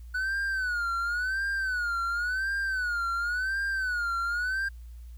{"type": "tone with vibrato", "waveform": "triangle", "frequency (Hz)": 1480, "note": "F#6", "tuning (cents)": 0, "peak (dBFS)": -25, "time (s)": [0.14, 4.69], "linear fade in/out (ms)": 10, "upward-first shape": "sine", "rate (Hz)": 0.93, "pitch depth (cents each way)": 130, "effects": ["added 59 Hz sine -41 dBFS peak until 5.17 s", "white hiss -66 dBFS RMS until 5.17 s"]}